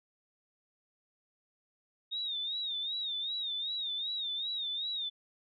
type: tone with vibrato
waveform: sine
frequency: 3700 Hz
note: A#7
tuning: 14 cents flat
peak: -33 dBFS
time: 2.11-5.1 s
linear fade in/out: 20 ms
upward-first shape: sine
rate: 2.6 Hz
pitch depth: 99 cents each way
effects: none